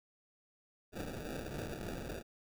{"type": "noise with sample-and-hold", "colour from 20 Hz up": "white", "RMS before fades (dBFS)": -42, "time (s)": [0.92, 2.23], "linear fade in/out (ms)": 50, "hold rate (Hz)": 1050, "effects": []}